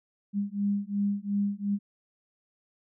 sine beating tone pair, 200.7 / 203.5 Hz, G3 / G#3, +41 / -35 cents, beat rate 2.8 Hz, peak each -29 dBFS, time 0.33-1.79 s, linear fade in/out 50 ms, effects none

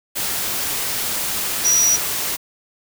sine tone in noise, 5810 Hz, F#8, 32 cents flat, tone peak -13 dBFS, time 1.64-1.97 s, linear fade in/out 20 ms, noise white, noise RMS -23 dBFS, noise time 0.15-2.37 s, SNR +7 dB, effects none

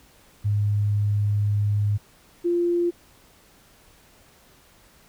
sine tone pair in turn, 103.3 / 346.8 Hz, G#2 / F4, -9 / -12 cents, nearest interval octave + major sixth, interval 2097 cents, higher second, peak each -19 dBFS, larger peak neither, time 0.44-1.98 / 2.44-2.91 s, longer first, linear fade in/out 20 ms, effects pink hiss -55 dBFS RMS until 5.08 s

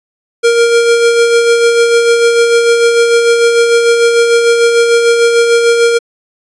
square tone with tremolo, 468 Hz, A#4, 7 cents sharp, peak -5 dBFS, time 0.43-5.99 s, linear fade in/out 20 ms, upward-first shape sine, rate 6.7 Hz, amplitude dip 40%, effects resampled to 22050 Hz

